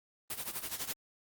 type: noise with tremolo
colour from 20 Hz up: white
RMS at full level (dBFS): -36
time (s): 0.3-0.93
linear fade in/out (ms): 2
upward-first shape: sine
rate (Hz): 12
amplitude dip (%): 80
effects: Opus 32 kbps